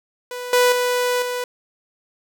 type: tone with level steps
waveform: sawtooth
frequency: 493.9 Hz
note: B4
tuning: in tune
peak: -24 / -9 / -14 / -19 dBFS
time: 0.31-1.44 s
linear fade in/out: 2 ms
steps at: 0.53 / 0.72 / 1.22 s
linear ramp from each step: 2 ms
effects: none